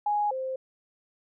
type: tone pair in turn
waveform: sine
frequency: 830.6 / 523.2 Hz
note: G#5 / C5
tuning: 0 / 0 cents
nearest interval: minor sixth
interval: 800 cents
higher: first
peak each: -23 / -29 dBFS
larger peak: first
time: 0.06-0.31 / 0.31-0.56 s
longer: neither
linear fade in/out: 5 ms
effects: none